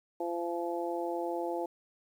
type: harmonic tone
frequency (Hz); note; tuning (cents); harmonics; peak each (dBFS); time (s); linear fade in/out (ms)
171.5; F3; -31; 2 / 3 / 4 / 5; -35 / -37 / -38 / -39; 0.2-1.66; 5
effects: 10-bit